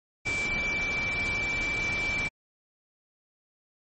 sine tone in noise, 2331 Hz, D7, 14 cents flat, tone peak -27 dBFS, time 0.25-2.29 s, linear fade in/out 20 ms, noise pink, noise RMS -35 dBFS, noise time 0.25-2.29 s, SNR +5 dB, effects MP3 32 kbps

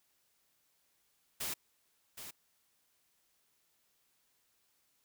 white noise with echo, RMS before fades -38 dBFS, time 1.4-1.54 s, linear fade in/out 10 ms, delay 770 ms, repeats 1, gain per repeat -9 dB, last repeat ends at 2.31 s, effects white hiss -75 dBFS RMS until 5.04 s

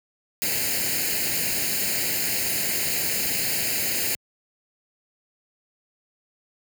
white noise with comb filter, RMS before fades -25 dBFS, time 0.42-4.15 s, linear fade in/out 0 ms, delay 0.43 ms, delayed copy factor +0.8, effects high-pass 80 Hz 12 dB/octave

